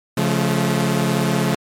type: chord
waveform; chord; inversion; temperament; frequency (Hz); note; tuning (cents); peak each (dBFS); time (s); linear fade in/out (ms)
sawtooth; Db augmented; none; equal with one note detuned; 138.59 / 174.61 / 215.7; Db3 / F3 / A3; 0 / 0 / -34; -17; 0.17-1.55; 5
effects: MP3 64 kbps